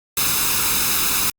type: noise with comb filter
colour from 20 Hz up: white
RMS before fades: -19 dBFS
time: 0.17-1.3 s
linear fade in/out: 2 ms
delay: 0.78 ms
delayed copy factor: +0.6
effects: Opus 48 kbps